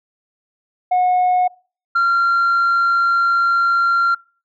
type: tone pair in turn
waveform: sine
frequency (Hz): 728 / 1378.7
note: F#5 / F6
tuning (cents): -28 / -23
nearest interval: major seventh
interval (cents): 1105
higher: second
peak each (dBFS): -10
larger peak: neither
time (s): 0.91-1.48 / 1.95-4.15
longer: second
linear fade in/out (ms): 10
effects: noise-tail reverb RT60 0.4 s tail -25 dB re dry + tanh soft clip ceiling -11 dBFS